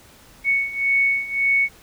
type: beating tone pair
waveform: sine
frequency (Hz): 2217 / 2218.8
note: C#7 / C#7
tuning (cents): 0 / +1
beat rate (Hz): 1.8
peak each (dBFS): -22 / -19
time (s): 0.44-1.69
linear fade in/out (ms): 50
effects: pink hiss -49 dBFS RMS until 1.82 s